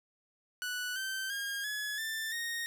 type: tone with pitch steps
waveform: sawtooth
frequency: 1480 / 1549.1 / 1621.4 / 1697.1 / 1776.4 / 1859.3 Hz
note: F#6 / G6 / G#6 / G#6 / A6 / A#6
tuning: 0 / -21 / -42 / +37 / +16 / -5 cents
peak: -31 dBFS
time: 0.62-2.66 s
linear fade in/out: 0 ms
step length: 340 ms
effects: none